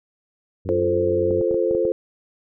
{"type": "harmonic tone", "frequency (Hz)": 94.4, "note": "F#2", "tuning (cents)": 35, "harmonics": [1, 2, 3, 4, 5], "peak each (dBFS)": [-28, -34, -38, -40, -42], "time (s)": [0.65, 1.41], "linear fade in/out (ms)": 5}
{"type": "chord", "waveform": "sine", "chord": "F major", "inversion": "none", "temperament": "equal", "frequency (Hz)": [349.2, 440, 523.3], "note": ["F4", "A4", "C5"], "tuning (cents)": [0, 0, 0], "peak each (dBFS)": -22, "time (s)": [0.69, 1.92], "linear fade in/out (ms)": 0}
{"type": "clicks", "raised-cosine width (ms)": 2, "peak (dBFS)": -18, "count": 7, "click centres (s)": [1.308, 1.412, 1.511, 1.544, 1.711, 1.75, 1.852]}
{"effects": []}